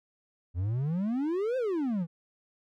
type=exponential two-way sweep; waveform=triangle; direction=up then down; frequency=82.7 to 533 to 157.1 Hz; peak=-25 dBFS; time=0.54-2.07 s; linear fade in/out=50 ms; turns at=1.57 s; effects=none